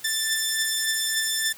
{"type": "beating tone pair", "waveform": "10% pulse", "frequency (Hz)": [1769, 1772.5], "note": ["A6", "A6"], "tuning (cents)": [9, 12], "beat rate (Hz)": 3.5, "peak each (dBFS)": [-15, -21], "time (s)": [0.04, 1.53], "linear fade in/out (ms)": 10, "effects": ["white hiss -46 dBFS RMS until 1.57 s"]}